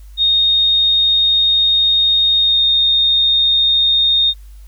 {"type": "tone with pitch glide", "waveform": "sine", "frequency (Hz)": [3704, 3683], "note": ["A#7", "A#7"], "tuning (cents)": [-12, -22], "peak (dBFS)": -10, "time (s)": [0.17, 4.34], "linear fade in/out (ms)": 50, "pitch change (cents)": -10, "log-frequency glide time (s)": [2.39, 2.6], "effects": ["added 50 Hz sine -34 dBFS peak until 4.67 s", "white hiss -54 dBFS RMS until 4.67 s"]}